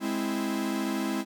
45% pulse chord, Ab augmented, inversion none, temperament equal, 207.7 / 261.6 / 329.6 Hz, Ab3 / C4 / E4, 0 / 0 / 0 cents, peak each -32 dBFS, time 0-1.25 s, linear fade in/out 50 ms, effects none

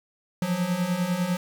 square beating tone pair, 171.8 / 181.8 Hz, F3 / F#3, -28 / -30 cents, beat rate 10 Hz, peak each -30 / -26 dBFS, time 0.42-1.37 s, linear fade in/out 2 ms, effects 8-bit

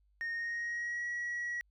sine tone with pitch glide, 1848 to 1919.8 Hz, A#6 to B6, -16 to -50 cents, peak -32 dBFS, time 0.21-1.61 s, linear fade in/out 0 ms, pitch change +66 cents, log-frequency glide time 0.33-1.06 s, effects tanh soft clip ceiling -33 dBFS + added 50 Hz sine -67 dBFS peak until 1.7 s

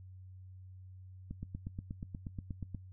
click train, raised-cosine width 5 ms, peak -28 dBFS, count 13, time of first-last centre 1.31-2.747 s, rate 8.35 Hz, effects noise-tail reverb RT60 0.1 s tail -18 dB re dry + added 93 Hz sine -49 dBFS peak until 2.92 s

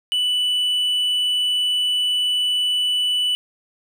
triangle tone, 2973 Hz, F#7, 8 cents sharp, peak -16 dBFS, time 0.12-3.35 s, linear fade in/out 0 ms, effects none

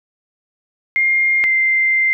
sine tone pair in turn, 2120 / 2088 Hz, C7 / C7, +22 / -4 cents, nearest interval unison, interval 26 cents, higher first, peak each -12 dBFS, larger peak neither, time 0.96-1.44 / 1.44-2.13 s, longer second, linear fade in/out 0 ms, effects none

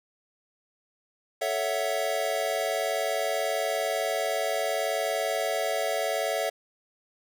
square chord, F# minor seventh, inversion first, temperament equal with one note detuned, 440 / 558.5 / 659.3 / 740 Hz, A4 / C#5 / E5 / F#5, 0 / +13 / 0 / 0 cents, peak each -35 / -32 / -30 / -34 dBFS, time 1.41-6.5 s, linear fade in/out 10 ms, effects none

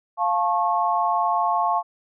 sine chord, F augmented, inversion none, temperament just, 698.5 / 873.1 / 1091.3 Hz, F5 / A5 / C#6, 0 / -14 / -27 cents, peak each -23 dBFS, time 0.17-1.83 s, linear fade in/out 50 ms, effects none

